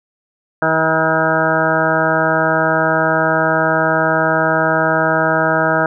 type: harmonic tone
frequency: 160 Hz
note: D#3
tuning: 49 cents sharp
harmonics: 1 / 2 / 3 / 4 / 5 / 6 / 8 / 9 / 10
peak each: -23 / -22 / -23 / -17 / -23 / -22 / -21 / -20 / -21 dBFS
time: 0.62-5.86 s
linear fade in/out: 2 ms
effects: none